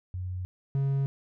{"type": "tone pair in turn", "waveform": ["sine", "triangle"], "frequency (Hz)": [91.4, 137.42], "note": ["F#2", "C#3"], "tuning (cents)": [-21, -15], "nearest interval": "perfect fifth", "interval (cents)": 706, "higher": "second", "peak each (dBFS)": [-31, -22], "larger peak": "second", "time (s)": [[0.14, 0.45], [0.75, 1.06]], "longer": "neither", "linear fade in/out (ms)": 0, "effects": []}